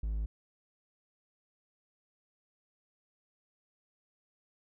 triangle tone, 53.5 Hz, A1, 48 cents flat, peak -29 dBFS, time 0.03-0.26 s, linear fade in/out 5 ms, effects none

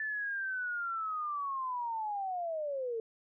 sine linear sweep, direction down, 1760 to 440 Hz, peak -33 dBFS, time 0-3 s, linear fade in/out 2 ms, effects none

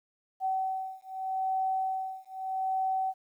sine beating tone pair, 760 / 760.81 Hz, F#5 / F#5, +46 / +48 cents, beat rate 0.81 Hz, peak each -32 / -32 dBFS, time 0.4-3.14 s, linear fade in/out 50 ms, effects 11-bit

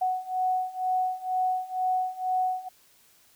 sine beating tone pair, 740 / 742.1 Hz, F#5 / F#5, 0 / +5 cents, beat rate 2.1 Hz, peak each -29 / -27 dBFS, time 0.01-2.69 s, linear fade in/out 10 ms, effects white hiss -60 dBFS RMS until 3.35 s

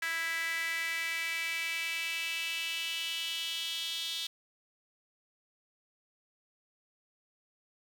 sawtooth tone with high-pass filter sweep, 329.6 Hz, E4, in tune, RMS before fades -35 dBFS, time 0.02-4.27 s, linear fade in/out 5 ms, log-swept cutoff 1800 to 3500 Hz, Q 4.9, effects none

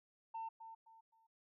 sine tone with echo, 901 Hz, A5, 41 cents sharp, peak -40 dBFS, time 0.34-0.49 s, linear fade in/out 10 ms, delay 260 ms, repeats 3, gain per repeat -10 dB, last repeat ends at 1.27 s, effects tanh soft clip ceiling -39 dBFS

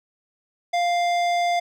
triangle tone with hard clipping, 698.5 Hz, F5, in tune, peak -21 dBFS, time 0.73-1.6 s, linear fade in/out 10 ms, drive 18 dB, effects none

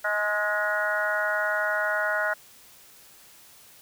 harmonic tone with a mistuned harmonic, 210 Hz, G#3, 19 cents sharp, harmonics 3 / 4 / 5 / 6 / 7 / 8 / 9, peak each -29 / -35 / -36 / -37 / -26 / -35 / -33 dBFS, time 0.04-2.34 s, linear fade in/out 10 ms, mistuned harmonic 7, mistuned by -25 cents, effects white hiss -52 dBFS RMS until 3.81 s

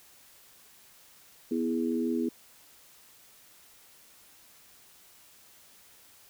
sine chord, E major, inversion second, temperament equal, 246.9 / 329.6 / 415.3 Hz, B3 / E4 / G#4, 0 / 0 / 0 cents, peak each -29 / -31 / -34 dBFS, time 1.51-2.29 s, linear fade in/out 5 ms, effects white hiss -57 dBFS RMS until 6.29 s

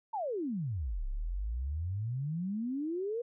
sine exponential two-way sweep, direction down then up, 932.3 to 32 to 488.9 Hz, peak -32 dBFS, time 0.13-3.22 s, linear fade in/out 10 ms, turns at 1.06 s, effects none

